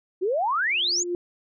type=exponential sweep; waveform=sine; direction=up; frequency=345.2 to 7260 Hz; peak=-21 dBFS; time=0.21-1.04 s; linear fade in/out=20 ms
type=tone with exponential growth; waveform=sine; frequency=351.4 Hz; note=F4; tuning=11 cents sharp; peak=-22 dBFS; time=0.59-1.15 s; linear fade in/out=1 ms; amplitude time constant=120 ms
effects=none